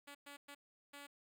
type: tone bursts at uneven times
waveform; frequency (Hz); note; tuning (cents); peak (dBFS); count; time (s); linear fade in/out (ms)
5% pulse; 285; C#4; +48; -40; 4; 0.07-0.15 / 0.26-0.37 / 0.48-0.55 / 0.93-1.07; 10
effects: none